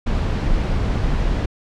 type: noise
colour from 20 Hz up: brown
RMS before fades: -19 dBFS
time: 0.06-1.46 s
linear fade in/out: 10 ms
effects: low-pass 5000 Hz 12 dB/octave